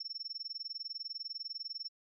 sine tone with tremolo, 5400 Hz, E8, 41 cents sharp, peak -36 dBFS, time 0-1.89 s, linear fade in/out 5 ms, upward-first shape sine, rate 20 Hz, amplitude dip 100%, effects none

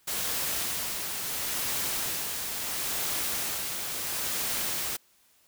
white noise with tremolo, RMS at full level -30 dBFS, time 0.07-4.97 s, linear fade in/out 10 ms, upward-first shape sine, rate 0.73 Hz, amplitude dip 35%, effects white hiss -64 dBFS RMS until 5.47 s

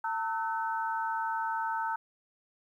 sine tone cluster, 900 / 1303 / 1516 Hz, A5 / E6 / F#6, +39 / -20 / +42 cents, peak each -31 / -37 / -37 dBFS, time 0.04-1.96 s, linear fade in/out 5 ms, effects 11-bit

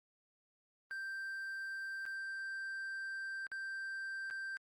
triangle tone with dropouts, 1570 Hz, G6, 2 cents sharp, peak -38 dBFS, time 0.91-4.57 s, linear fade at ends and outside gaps 0 ms, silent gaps 2.054-2.063 / 3.468-3.517 / 4.301-4.309 s, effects Opus 32 kbps

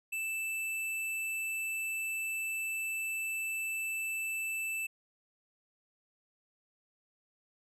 square tone, 2644 Hz, E7, 5 cents sharp, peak -34 dBFS, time 0.12-4.87 s, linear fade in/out 10 ms, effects resampled to 32000 Hz

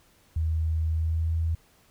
sine tone with pitch glide, 80 to 81.68 Hz, D#2 to E2, +49 to -15 cents, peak -23 dBFS, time 0.36-1.55 s, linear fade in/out 5 ms, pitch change +36 cents, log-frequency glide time 0.9-1.33 s, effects pink hiss -61 dBFS RMS until 1.9 s

